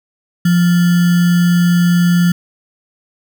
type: tone with sample-and-hold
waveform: sine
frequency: 174.61 Hz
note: F3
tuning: in tune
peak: -8 dBFS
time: 0.45-2.32 s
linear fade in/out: 5 ms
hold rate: 1575 Hz
effects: none